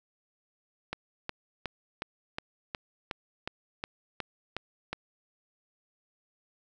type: click train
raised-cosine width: 0.3 ms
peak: -17 dBFS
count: 12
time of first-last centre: 0.93-4.93 s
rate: 2.75 Hz
effects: none